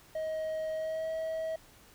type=tone with pitch glide; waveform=triangle; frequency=631 to 642.4 Hz; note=D#5 to E5; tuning=+24 to -45 cents; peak=-30 dBFS; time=0.15-1.56 s; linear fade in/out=5 ms; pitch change=+31 cents; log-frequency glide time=0.73-1.09 s; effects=pink hiss -58 dBFS RMS until 1.94 s